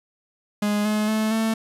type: tone with pitch steps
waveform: 45% pulse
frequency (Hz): 207.7 / 212.6 / 217.5 / 222.6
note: G#3 / G#3 / A3 / A3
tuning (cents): 0 / +41 / -20 / +20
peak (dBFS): -20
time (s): 0.62-1.54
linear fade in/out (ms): 5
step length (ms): 230
effects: resampled to 32000 Hz + 8-bit